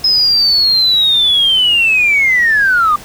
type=linear sweep; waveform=sine; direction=down; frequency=5140 to 1174.7 Hz; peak=-7 dBFS; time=0.04-2.96 s; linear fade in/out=5 ms; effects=tanh soft clip ceiling -3 dBFS + pink hiss -34 dBFS RMS until 3.04 s